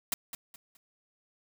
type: noise with echo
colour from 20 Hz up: white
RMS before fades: -30 dBFS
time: 0.12-0.14 s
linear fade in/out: 2 ms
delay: 210 ms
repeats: 3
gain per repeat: -10 dB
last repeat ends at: 0.77 s
effects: none